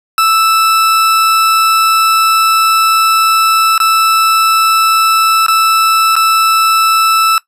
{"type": "tone with dropouts", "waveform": "40% pulse", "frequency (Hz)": 1318.5, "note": "E6", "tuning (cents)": 0, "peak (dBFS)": -6, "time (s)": [0.18, 7.38], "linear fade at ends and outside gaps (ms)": 1, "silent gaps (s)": [[3.779, 3.801], [5.464, 5.482], [6.155, 6.164]], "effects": ["noise-tail reverb RT60 0.1 s tail -19 dB re dry", "resampled to 32000 Hz"]}